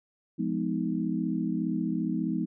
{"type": "chord", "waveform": "sine", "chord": "F half-diminished seventh", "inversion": "none", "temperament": "just", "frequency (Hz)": [174.61, 209.5, 251.4, 314.3], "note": ["F3", "Ab3", "Cb4", "Eb4"], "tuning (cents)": [0, 15, 31, 18], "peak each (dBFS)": -32, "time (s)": [0.38, 2.46], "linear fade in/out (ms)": 20, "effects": []}